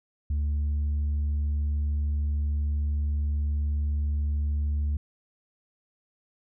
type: tone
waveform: sine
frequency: 73.42 Hz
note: D2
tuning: in tune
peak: -21 dBFS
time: 0.3-4.97 s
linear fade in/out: 5 ms
effects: tanh soft clip ceiling -23 dBFS